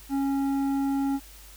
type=tone with low-pass filter; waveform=square; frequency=275.1 Hz; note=C#4; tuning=13 cents flat; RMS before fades=-26 dBFS; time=0.09-1.2 s; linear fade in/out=50 ms; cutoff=830 Hz; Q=0.92; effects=added 50 Hz sine -48 dBFS peak until 1.56 s + white hiss -50 dBFS RMS until 1.56 s